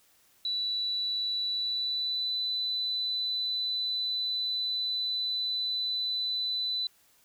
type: tone with pitch glide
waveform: sine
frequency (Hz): 3951 to 3995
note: B7 to B7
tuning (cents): 0 to +19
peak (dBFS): -28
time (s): 0.45-6.87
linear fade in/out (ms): 2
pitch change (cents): +19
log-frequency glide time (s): 1.52-2.35
effects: white hiss -64 dBFS RMS until 7.24 s